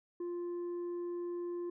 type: tone with tanh clipping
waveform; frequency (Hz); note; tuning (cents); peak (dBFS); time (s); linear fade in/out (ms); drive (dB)
triangle; 349.2; F4; 0; -37; 0.2-1.7; 5; 8
effects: none